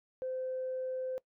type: tone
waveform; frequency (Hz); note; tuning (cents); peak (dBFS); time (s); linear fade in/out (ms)
sine; 516; C5; -24; -33; 0.22-1.18; 0
effects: noise-tail reverb RT60 0.1 s tail -22 dB re dry + tanh soft clip ceiling -29 dBFS